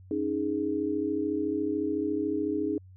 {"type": "chord", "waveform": "sine", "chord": "C# suspended second", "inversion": "none", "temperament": "equal", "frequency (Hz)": [277.2, 311.1, 415.3], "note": ["C#4", "D#4", "G#4"], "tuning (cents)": [0, 0, 0], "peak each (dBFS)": [-33, -29, -31], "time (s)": [0.11, 2.78], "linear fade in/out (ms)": 2, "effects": ["added 93 Hz sine -48 dBFS peak until 2.96 s"]}